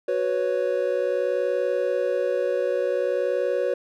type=chord; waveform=triangle; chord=F# suspended fourth; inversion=none; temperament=equal; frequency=370 / 493.9 / 554.4 Hz; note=F#4 / B4 / C#5; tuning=0 / 0 / 0 cents; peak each=-26 / -23 / -23 dBFS; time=0.08-3.74 s; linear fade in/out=5 ms; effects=none